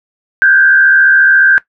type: tone with frequency modulation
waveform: sine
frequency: 1568 Hz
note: G6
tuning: in tune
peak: -4 dBFS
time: 0.42-1.58 s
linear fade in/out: 0 ms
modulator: 74.3 Hz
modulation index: 0.88
effects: noise-tail reverb RT60 0.1 s tail -17 dB re dry